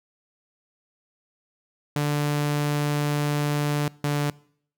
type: tone pair in turn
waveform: sawtooth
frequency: 146.83 / 145.82 Hz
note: D3 / D3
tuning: 0 / -12 cents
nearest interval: unison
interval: 12 cents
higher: first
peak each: -18 dBFS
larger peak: neither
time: 1.96-3.88 / 4.04-4.3 s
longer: first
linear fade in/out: 2 ms
effects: noise-tail reverb RT60 0.6 s tail -23 dB re dry